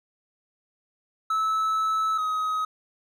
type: tone pair in turn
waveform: triangle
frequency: 1304 / 1264.7 Hz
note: E6 / D#6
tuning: -19 / +28 cents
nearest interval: minor second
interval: 53 cents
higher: first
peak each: -20 / -22 dBFS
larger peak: first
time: 1.3-2.18 / 2.18-2.65 s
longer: first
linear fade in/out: 5 ms
effects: none